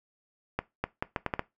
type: accelerating click train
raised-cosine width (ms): 0.5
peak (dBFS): -13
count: 7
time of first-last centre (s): 0.59-1.394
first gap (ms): 250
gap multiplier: 0.74
effects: noise-tail reverb RT60 0.2 s tail -19 dB re dry